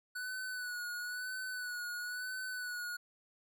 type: tone with vibrato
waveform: square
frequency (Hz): 1480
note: F#6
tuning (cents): 0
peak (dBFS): -39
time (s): 0.15-2.97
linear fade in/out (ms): 10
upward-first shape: sine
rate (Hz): 1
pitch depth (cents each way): 41
effects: none